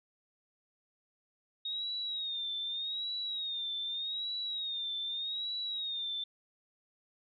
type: tone with vibrato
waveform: sine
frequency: 3729 Hz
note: A#7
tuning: in tune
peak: -34 dBFS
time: 1.65-6.24 s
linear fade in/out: 5 ms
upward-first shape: sine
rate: 0.83 Hz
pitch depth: 90 cents each way
effects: none